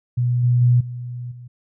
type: tone with level steps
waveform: sine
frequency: 122.4 Hz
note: B2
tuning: 15 cents flat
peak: -16 / -13 / -11 / -27 / -35 dBFS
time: 0.17-1.48 s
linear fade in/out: 10 ms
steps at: 0.43 / 0.61 / 0.8 / 1.31 s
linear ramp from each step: 10 ms
effects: none